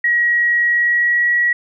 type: tone with pitch glide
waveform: sine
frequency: 1905 to 1921.6 Hz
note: A#6 to B6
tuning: +37 to -48 cents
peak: -12 dBFS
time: 0.04-1.53 s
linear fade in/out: 5 ms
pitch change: +15 cents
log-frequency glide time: 0.63-1.31 s
effects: none